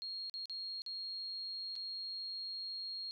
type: tone with dropouts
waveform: sine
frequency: 4262 Hz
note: C8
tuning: 31 cents sharp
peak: -40 dBFS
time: 0.02-3.11 s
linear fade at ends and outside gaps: 0 ms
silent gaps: 0.297-0.34 / 0.456-0.497 / 0.819-0.863 / 1.755-1.762 s
effects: none